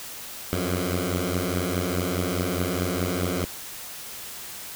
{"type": "beating tone pair", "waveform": "10% pulse", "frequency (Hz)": [87.31, 92.11], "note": ["F2", "F#2"], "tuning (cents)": [0, -7], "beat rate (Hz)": 4.8, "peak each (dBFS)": [-19, -19], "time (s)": [0.53, 3.45], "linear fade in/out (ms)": 0, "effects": ["white hiss -38 dBFS RMS until 4.75 s"]}